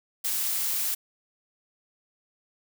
blue noise with amplitude modulation, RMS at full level -26 dBFS, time 0.24-0.95 s, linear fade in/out 10 ms, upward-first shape sine, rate 205 Hz, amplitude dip 40%, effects none

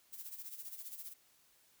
violet noise with tremolo, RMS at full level -45 dBFS, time 0.12-1.14 s, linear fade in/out 20 ms, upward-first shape sine, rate 15 Hz, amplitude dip 70%, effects white hiss -69 dBFS RMS until 1.8 s

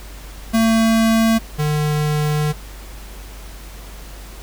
square tone pair in turn, 225.1 / 150.24 Hz, A3 / D3, +40 / +40 cents, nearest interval perfect fifth, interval 700 cents, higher first, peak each -13 / -17 dBFS, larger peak first, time 0.53-1.39 / 1.58-2.53 s, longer second, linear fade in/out 20 ms, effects added 49 Hz sine -33 dBFS peak until 4.42 s + pink hiss -40 dBFS RMS until 4.42 s

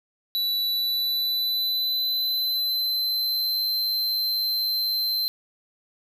square tone with pitch glide, 3951 to 4102 Hz, B7 to C8, 0 to -35 cents, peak -23 dBFS, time 0.35-5.28 s, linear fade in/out 0 ms, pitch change +65 cents, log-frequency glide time 0.65-3.65 s, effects none

